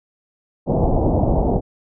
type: low-pass noise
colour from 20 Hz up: pink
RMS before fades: -17 dBFS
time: 0.66-1.61 s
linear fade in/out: 50 ms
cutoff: 830 Hz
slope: 48 dB/octave
effects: none